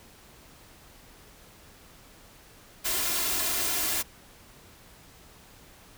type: noise with comb filter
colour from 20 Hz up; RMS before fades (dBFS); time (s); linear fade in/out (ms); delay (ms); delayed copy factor
white; -28; 2.84-4.03; 20; 2.9; +0.6
effects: pink hiss -53 dBFS RMS until 5.97 s